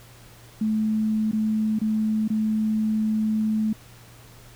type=tone with dropouts; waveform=sine; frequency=216.9 Hz; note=A3; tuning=25 cents flat; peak=-20 dBFS; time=0.61-3.73 s; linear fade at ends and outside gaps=5 ms; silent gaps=1.314-1.33 / 1.789-1.814 / 2.279-2.301 s; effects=added 118 Hz sine -49 dBFS peak until 4.55 s + pink hiss -50 dBFS RMS until 4.55 s